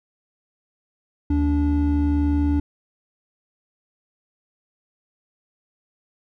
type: tone pair together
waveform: triangle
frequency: 75.9 / 289.3 Hz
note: D#2 / D4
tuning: -42 / -26 cents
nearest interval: octave + major seventh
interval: 2316 cents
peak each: -18 dBFS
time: 1.3-2.6 s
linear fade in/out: 5 ms
effects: none